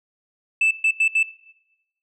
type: tone bursts at uneven times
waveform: sine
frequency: 2637 Hz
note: E7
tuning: in tune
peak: -13 dBFS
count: 4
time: 0.61-0.71 / 0.84-0.91 / 1-1.08 / 1.15-1.23 s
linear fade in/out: 5 ms
effects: noise-tail reverb RT60 0.9 s tail -19 dB re dry + tanh soft clip ceiling -13 dBFS